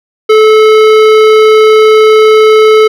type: tone with hard clipping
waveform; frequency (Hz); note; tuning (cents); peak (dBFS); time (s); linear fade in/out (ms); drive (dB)
sine; 433.7; A4; -25; -3; 0.29-2.88; 10; 15
effects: none